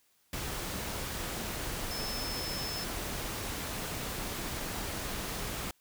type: tone in noise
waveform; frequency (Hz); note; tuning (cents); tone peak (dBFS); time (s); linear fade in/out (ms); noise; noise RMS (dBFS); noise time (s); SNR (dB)
sine; 5250; E8; -8; -38; 1.91-2.84; 2; pink; -37; 0.33-5.71; -4
effects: white hiss -70 dBFS RMS until 5.8 s